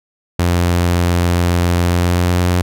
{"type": "tone with pitch glide", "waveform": "sawtooth", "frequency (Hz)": [87.31, 88.94], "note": ["F2", "F2"], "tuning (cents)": [0, 32], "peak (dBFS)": -8, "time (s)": [0.39, 2.62], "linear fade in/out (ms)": 5, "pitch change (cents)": 32, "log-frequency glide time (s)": [1.83, 2.41], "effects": []}